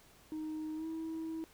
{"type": "tone with pitch glide", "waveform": "sine", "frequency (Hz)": [311.1, 322.6], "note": ["D#4", "E4"], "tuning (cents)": [0, -37], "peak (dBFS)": -35, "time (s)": [0.32, 1.44], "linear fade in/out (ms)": 0, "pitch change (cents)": 63, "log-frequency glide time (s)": [0.75, 0.86], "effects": ["tanh soft clip ceiling -36 dBFS", "pink hiss -62 dBFS RMS until 1.53 s"]}